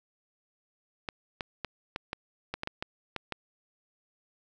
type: clicks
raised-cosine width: 0.3 ms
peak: -17 dBFS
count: 11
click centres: 1.088 / 1.408 / 1.647 / 1.961 / 2.131 / 2.54 / 2.634 / 2.674 / 2.825 / 3.163 / 3.323 s
effects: none